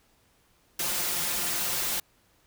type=noise with comb filter; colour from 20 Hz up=white; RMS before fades=-29 dBFS; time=0.79-2 s; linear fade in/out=5 ms; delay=5.7 ms; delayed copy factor=+0.75; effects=pink hiss -65 dBFS RMS until 2.46 s